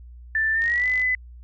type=tone with pitch glide; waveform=sine; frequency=1769 to 2009 Hz; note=A6 to B6; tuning=+9 to +29 cents; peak=-19 dBFS; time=0.35-1.15 s; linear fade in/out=2 ms; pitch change=+220 cents; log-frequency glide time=0.53-0.87 s
type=click train; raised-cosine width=0.2 ms; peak=-24 dBFS; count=21; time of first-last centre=0.62-1.017 s; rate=50.4 Hz
effects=added 60 Hz sine -40 dBFS peak until 1.43 s